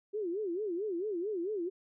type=tone with vibrato; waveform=sine; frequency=382.3 Hz; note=G4; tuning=43 cents flat; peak=-32 dBFS; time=0.13-1.7 s; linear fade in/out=20 ms; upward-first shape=sine; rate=4.5 Hz; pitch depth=230 cents each way; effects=none